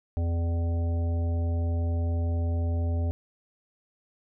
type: harmonic tone with a mistuned harmonic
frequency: 84.5 Hz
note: E2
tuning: 43 cents sharp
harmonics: 1 / 3 / 5 / 7 / 9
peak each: -24 / -37 / -43 / -41 / -46 dBFS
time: 0.17-3.11 s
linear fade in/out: 0 ms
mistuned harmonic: 5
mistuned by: -18 cents
effects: none